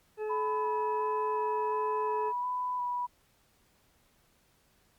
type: harmonic tone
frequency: 428.7 Hz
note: A4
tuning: 45 cents flat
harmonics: 1 / 2 / 3 / 4 / 6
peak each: -32 / -43 / -53 / -51 / -53 dBFS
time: 0.17-2.33 s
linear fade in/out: 50 ms
type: tone with vibrato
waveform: sine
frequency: 987.8 Hz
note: B5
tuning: in tune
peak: -30 dBFS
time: 0.29-3.07 s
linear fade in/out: 20 ms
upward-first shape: square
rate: 1.4 Hz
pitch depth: 14 cents each way
effects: pink hiss -68 dBFS RMS until 4.98 s + Opus 48 kbps

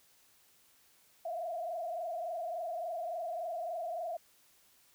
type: tone with frequency modulation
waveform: sine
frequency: 680 Hz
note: F5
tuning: 46 cents flat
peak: -35 dBFS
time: 1.25-4.17 s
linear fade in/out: 5 ms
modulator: 23.5 Hz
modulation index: 1.7
effects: white hiss -66 dBFS RMS until 4.94 s

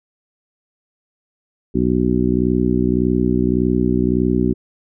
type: harmonic tone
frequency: 61.74 Hz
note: B1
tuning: in tune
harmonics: 1 / 2 / 3 / 4 / 5 / 6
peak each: -24 / -25 / -20 / -19 / -21 / -21 dBFS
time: 1.74-4.54 s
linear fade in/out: 20 ms
effects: none

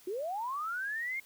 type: linear sweep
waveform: sine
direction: up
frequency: 343.8 to 2170 Hz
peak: -33 dBFS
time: 0.07-1.2 s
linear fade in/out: 5 ms
effects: white hiss -59 dBFS RMS until 1.25 s

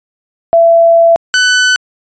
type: tone pair in turn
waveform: sine / sawtooth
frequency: 670 / 1500.3 Hz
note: E5 / F#6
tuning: +28 / +24 cents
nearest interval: octave + major second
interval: 1396 cents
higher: second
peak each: -3 dBFS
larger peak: neither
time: 0.53-1.16 / 1.34-1.76 s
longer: first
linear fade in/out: 0 ms
effects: resampled to 16000 Hz

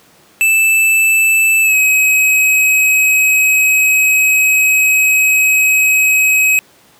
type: tone with pitch glide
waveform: square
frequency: 2637 to 2544 Hz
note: E7 to D#7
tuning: 0 to +38 cents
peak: -9 dBFS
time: 0.41-6.59 s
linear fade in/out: 0 ms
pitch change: -62 cents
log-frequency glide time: 1.62-1.76 s
effects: pink hiss -47 dBFS RMS until 6.99 s + high-pass 150 Hz 12 dB/octave

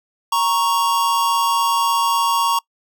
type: tone pair together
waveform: square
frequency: 932.3 / 1108.7 Hz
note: A#5 / C#6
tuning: 0 / 0 cents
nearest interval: minor third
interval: 300 cents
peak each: -19 dBFS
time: 0.32-2.59 s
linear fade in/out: 5 ms
effects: noise-tail reverb RT60 0.1 s tail -25 dB re dry

